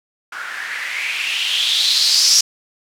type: noise with low-pass filter sweep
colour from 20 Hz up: violet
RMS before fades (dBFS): -18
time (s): 0.32-2.41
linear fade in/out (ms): 5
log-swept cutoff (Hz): 1400 to 5600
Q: 5.4
effects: none